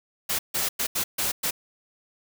white noise bursts at uneven times, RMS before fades -26 dBFS, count 6, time 0.29-0.39 / 0.54-0.69 / 0.79-0.87 / 0.95-1.04 / 1.18-1.32 / 1.43-1.51 s, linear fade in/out 10 ms, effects none

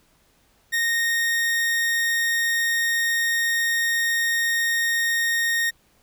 40% pulse tone, 1854 Hz, A#6, 10 cents flat, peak -19 dBFS, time 0.72-5.71 s, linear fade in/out 20 ms, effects pink hiss -61 dBFS RMS until 6.02 s

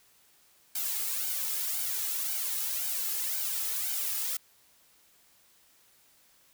blue noise with flanger, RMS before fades -32 dBFS, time 0.75-4.37 s, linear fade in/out 5 ms, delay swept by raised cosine 1.3 to 2.4 ms, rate 1.9 Hz, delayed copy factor +1, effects white hiss -63 dBFS RMS until 6.53 s

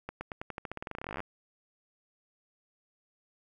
accelerating click train, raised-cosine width 0.5 ms, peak -22 dBFS, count 26, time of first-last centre 0.09-1.204 s, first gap 120 ms, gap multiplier 0.9, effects 10-bit

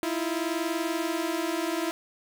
sawtooth tone pair together, 320.8 / 341.3 Hz, E4 / F4, -47 / -40 cents, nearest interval minor second, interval 107 cents, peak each -26 dBFS, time 0.03-1.91 s, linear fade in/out 0 ms, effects none

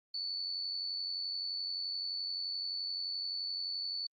sine tone with amplitude modulation, 4470 Hz, C#8, 14 cents sharp, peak -33 dBFS, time 0.14-4.07 s, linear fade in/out 5 ms, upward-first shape sine, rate 91.6 Hz, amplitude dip 45%, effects Opus 24 kbps

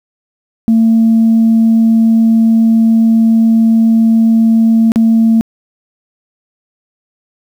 sine tone with dropouts, 225.6 Hz, A3, 44 cents sharp, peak -4 dBFS, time 0.68-5.41 s, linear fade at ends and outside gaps 0 ms, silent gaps 4.919-4.959 s, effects tanh soft clip ceiling -2 dBFS + 7-bit

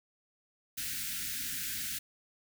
white band-stop noise, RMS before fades -37 dBFS, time 0.77-1.99 s, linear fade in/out 10 ms, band 300 to 1400 Hz, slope 96 dB/octave, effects none

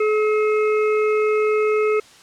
harmonic tone, 427.9 Hz, A4, 48 cents flat, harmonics 1 / 3 / 5 / 6, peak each -16 / -26 / -30 / -32 dBFS, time 0-2 s, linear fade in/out 5 ms, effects white hiss -47 dBFS RMS until 2.22 s + low-pass 7000 Hz 12 dB/octave

